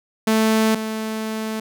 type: tone pair in turn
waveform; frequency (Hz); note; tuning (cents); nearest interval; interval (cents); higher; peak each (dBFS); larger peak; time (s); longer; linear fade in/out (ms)
sawtooth; 220 / 219.2; A3 / A3; 0 / -6; unison; 6; first; -11 / -20; first; 0.27-0.75 / 0.75-1.6; second; 5
effects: none